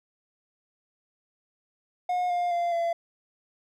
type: tone with pitch steps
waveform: triangle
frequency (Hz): 720 / 706 / 692.3 / 678.8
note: F#5 / F5 / F5 / F5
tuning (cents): -47 / +19 / -15 / -49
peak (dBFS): -22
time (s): 2.09-2.93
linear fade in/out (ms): 5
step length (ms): 210
effects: none